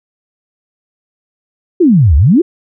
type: exponential two-way sweep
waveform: sine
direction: down then up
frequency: 388.9 to 65.41 to 388.9 Hz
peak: -4 dBFS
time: 1.8-2.42 s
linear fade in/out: 10 ms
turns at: 2.16 s
effects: none